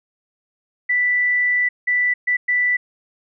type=tone bursts at uneven times; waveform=sine; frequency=1975.5 Hz; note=B6; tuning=in tune; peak=-15 dBFS; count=4; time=0.89-1.69 / 1.87-2.14 / 2.27-2.37 / 2.48-2.77 s; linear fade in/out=10 ms; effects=none